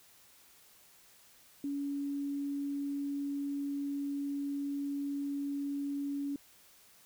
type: tone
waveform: sine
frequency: 282.5 Hz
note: C#4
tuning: 33 cents sharp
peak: -33 dBFS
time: 1.64-6.36 s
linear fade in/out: 2 ms
effects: white hiss -61 dBFS RMS until 7.05 s